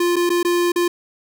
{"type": "tone with dropouts", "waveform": "square", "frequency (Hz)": 349.2, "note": "F4", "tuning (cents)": 0, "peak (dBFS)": -16, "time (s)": [0, 0.88], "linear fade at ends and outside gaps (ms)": 5, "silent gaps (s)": [[0.159, 0.164], [0.294, 0.301], [0.43, 0.448], [0.72, 0.759]], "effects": []}